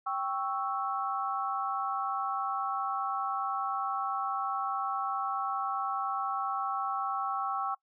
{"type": "chord", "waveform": "sine", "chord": "C# diminished", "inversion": "second", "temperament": "equal", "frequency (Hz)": [784, 1108.7, 1318.5], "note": ["G5", "C#6", "E6"], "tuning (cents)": [0, 0, 0], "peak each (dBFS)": -34, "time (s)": [0.06, 7.75], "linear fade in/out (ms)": 10, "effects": ["noise-tail reverb RT60 0.1 s tail -23 dB re dry"]}